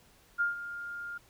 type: tone with ADSR envelope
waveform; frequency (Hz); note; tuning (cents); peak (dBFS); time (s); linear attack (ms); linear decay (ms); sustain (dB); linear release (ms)
sine; 1407; F6; +12; -24; 0.38-1.18; 28; 140; -13; 7
effects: pink hiss -62 dBFS RMS until 1.29 s